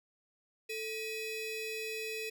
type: ring-modulated tone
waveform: 40% pulse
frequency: 1480 Hz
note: F#6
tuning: in tune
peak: -33 dBFS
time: 0.69-2.3 s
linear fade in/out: 10 ms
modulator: 1040 Hz
effects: none